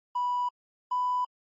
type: tone pair in turn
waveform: triangle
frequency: 983 / 993.8 Hz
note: B5 / B5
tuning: -8 / +11 cents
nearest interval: unison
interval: 19 cents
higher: second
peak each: -22 / -21 dBFS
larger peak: second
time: 0.15-0.49 / 0.91-1.25 s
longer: neither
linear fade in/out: 10 ms
effects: tanh soft clip ceiling -22 dBFS + MP3 32 kbps